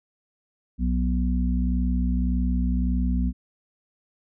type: harmonic tone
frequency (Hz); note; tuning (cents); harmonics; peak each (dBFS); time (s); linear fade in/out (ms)
61.74; B1; 0; 1 / 3 / 4; -22 / -27 / -28; 0.78-3.33; 50
effects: none